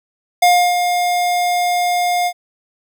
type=tone with ADSR envelope; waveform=square; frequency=710 Hz; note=F5; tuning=28 cents sharp; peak=-8 dBFS; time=0.42-2.33 s; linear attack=7 ms; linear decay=310 ms; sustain=-7 dB; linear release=65 ms; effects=none